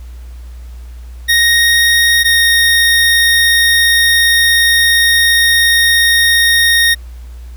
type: tone pair in turn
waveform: 25% pulse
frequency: 1864.7 / 1857.2 Hz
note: A#6 / A#6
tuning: 0 / -7 cents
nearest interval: unison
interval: 7 cents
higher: first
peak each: -4 dBFS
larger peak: neither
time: 1.28-2.24 / 2.24-6.95 s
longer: second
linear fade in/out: 20 ms
effects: added 60 Hz sine -27 dBFS peak until 7.56 s + pink hiss -47 dBFS RMS until 7.56 s